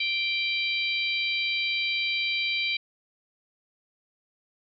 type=harmonic tone; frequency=784 Hz; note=G5; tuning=in tune; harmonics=3 / 4 / 5 / 6; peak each=-27 / -32 / -31 / -37 dBFS; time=0-2.77 s; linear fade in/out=5 ms; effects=none